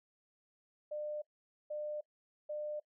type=tone bursts; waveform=sine; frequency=600 Hz; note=D5; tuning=37 cents sharp; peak=-37 dBFS; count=3; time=0.91-2.8 s; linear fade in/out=10 ms; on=310 ms; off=480 ms; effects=noise-tail reverb RT60 0.1 s tail -22 dB re dry